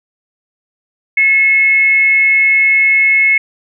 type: tone with frequency modulation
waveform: sine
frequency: 2175 Hz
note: C#7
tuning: 33 cents flat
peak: -7 dBFS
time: 1.17-3.38 s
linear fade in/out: 5 ms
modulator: 440 Hz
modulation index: 0.24
effects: none